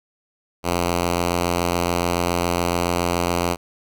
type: tone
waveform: 5% pulse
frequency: 87.1 Hz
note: F2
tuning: 4 cents flat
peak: -8 dBFS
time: 0.63-3.57 s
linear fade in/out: 50 ms
effects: none